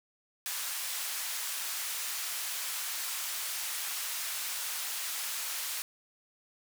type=band-pass noise; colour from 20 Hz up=white; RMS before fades=-36 dBFS; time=0.46-5.82 s; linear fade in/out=0 ms; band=1000 to 16000 Hz; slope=12 dB/octave; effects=none